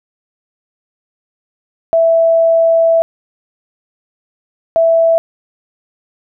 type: tone bursts at uneven times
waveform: sine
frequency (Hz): 660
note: E5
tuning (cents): +2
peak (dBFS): -7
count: 2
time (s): 1.93-3.02 / 4.76-5.18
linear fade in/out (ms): 0
effects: none